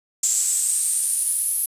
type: noise with high-pass filter sweep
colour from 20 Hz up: brown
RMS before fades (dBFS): -22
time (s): 0.23-1.66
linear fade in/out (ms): 5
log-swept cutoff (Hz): 7300 to 11000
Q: 8
effects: resampled to 32000 Hz